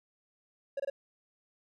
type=tone bursts; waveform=triangle; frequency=554.4 Hz; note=C#5; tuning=in tune; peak=-29 dBFS; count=3; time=0.77-0.9 s; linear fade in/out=5 ms; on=28 ms; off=23 ms; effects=none